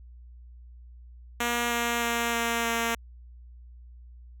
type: tone with pitch steps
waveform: 5% pulse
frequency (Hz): 238.2 / 236.4 / 234.6 / 232.9 / 231.2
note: A#3 / A#3 / A#3 / A#3 / A#3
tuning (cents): +38 / +24 / +11 / -1 / -14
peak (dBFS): -14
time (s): 1.4-2.95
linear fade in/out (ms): 5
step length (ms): 310
effects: added 60 Hz sine -45 dBFS peak until 4.4 s